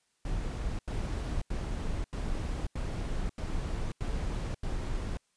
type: noise bursts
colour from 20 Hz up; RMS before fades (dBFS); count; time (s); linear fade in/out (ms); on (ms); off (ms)
brown; -33; 8; 0.25-5.172; 2; 540; 86
effects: white hiss -74 dBFS RMS until 5.36 s + resampled to 22050 Hz